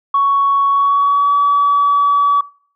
sine tone with pitch glide, 1114 to 1142.7 Hz, C#6 to D6, +8 to -48 cents, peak -9 dBFS, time 0.14-2.41 s, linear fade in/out 5 ms, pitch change +44 cents, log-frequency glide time 0.69-1.34 s, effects noise-tail reverb RT60 0.5 s tail -22 dB re dry + tanh soft clip ceiling -5 dBFS

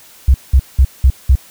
sine tone bursts, 65.9 Hz, C2, 13 cents sharp, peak -4 dBFS, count 5, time 0.28-1.355 s, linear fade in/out 5 ms, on 63 ms, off 190 ms, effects white hiss -42 dBFS RMS until 1.5 s

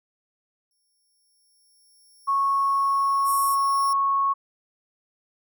15% pulse tone with exponential growth, 5480 Hz, F8, 34 cents flat, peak -26 dBFS, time 0.71-3.93 s, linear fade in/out 1 ms, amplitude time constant 700 ms
sine tone, 1102 Hz, C#6, 11 cents flat, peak -19 dBFS, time 2.27-4.34 s, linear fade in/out 20 ms
pink band-pass noise, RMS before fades -32 dBFS, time 3.24-3.57 s, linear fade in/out 50 ms, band 8900 to 13000 Hz, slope 48 dB/octave
effects none

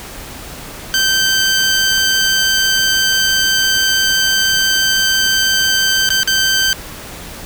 15% pulse tone with dropouts, 1554 Hz, G6, 16 cents flat, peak -5 dBFS, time 0.94-6.73 s, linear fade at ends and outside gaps 0 ms, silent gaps 6.09-6.104 / 6.232-6.275 s, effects pink hiss -31 dBFS RMS until 7.45 s

